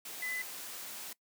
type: tone in noise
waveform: sine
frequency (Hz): 2009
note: B6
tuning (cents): +29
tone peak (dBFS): -35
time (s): 0.22-0.42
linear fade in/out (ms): 5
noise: white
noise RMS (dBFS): -44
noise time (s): 0.05-1.13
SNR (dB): +6
effects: noise-tail reverb RT60 0.1 s tail -21 dB re dry + high-pass 200 Hz 12 dB/octave